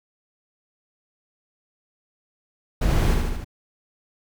brown noise with echo, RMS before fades -19 dBFS, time 2.81-3.15 s, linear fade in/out 10 ms, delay 74 ms, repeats 4, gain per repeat -3 dB, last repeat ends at 3.446 s, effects none

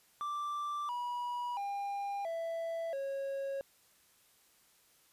triangle tone with pitch steps, 1174.7 / 970.8 / 802.3 / 663.1 / 548 Hz, D6 / B5 / G5 / E5 / C#5, 0 / -30 / +40 / +10 / -20 cents, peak -33 dBFS, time 0.21-3.61 s, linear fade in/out 0 ms, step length 680 ms, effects white hiss -67 dBFS RMS until 5.12 s + resampled to 32000 Hz

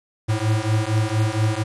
square beating tone pair, 106.7 / 111 Hz, G#2 / A2, +47 / +16 cents, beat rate 4.3 Hz, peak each -22 dBFS, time 0.28-1.64 s, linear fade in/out 20 ms, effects resampled to 24000 Hz + 9-bit

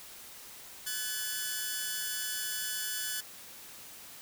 5% pulse tone pair together, 1499.2 / 1721 Hz, F#6 / A6, +22 / -39 cents, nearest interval major second, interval 239 cents, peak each -25 dBFS, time 0.86-3.21 s, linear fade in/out 10 ms, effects white hiss -49 dBFS RMS until 4.21 s

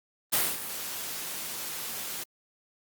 white noise with ADSR envelope, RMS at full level -23 dBFS, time 0.32-2.24 s, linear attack 16 ms, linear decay 230 ms, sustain -13 dB, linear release 13 ms, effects high-pass 100 Hz 12 dB/octave + Opus 32 kbps

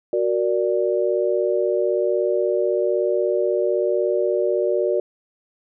sine chord, Gb augmented, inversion none, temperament equal, 370 / 466.2 / 587.3 Hz, Gb4 / Bb4 / D5, 0 / 0 / 0 cents, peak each -21 / -23 / -22 dBFS, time 0.13-5 s, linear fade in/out 2 ms, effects none

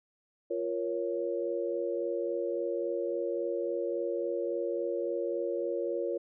sine chord, Bb minor, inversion second, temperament equal with one note detuned, 349.2 / 470.8 / 554.4 Hz, F4 / Bb4 / Db5, 0 / +17 / 0 cents, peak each -34 dBFS, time 0.5-6.18 s, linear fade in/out 10 ms, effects none

